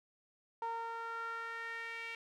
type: tone with band-pass filter sweep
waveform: sawtooth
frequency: 459.2 Hz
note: A#4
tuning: 26 cents flat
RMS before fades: -42 dBFS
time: 0.62-2.15 s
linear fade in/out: 2 ms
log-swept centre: 930 to 2400 Hz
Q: 4.1
effects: none